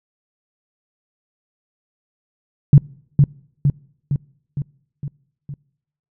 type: tone with echo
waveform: sine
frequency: 141.8 Hz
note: C#3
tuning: 40 cents sharp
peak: -3 dBFS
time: 2.73-2.78 s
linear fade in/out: 2 ms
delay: 460 ms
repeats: 6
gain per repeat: -4 dB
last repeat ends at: 5.54 s
effects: noise-tail reverb RT60 0.8 s tail -26 dB re dry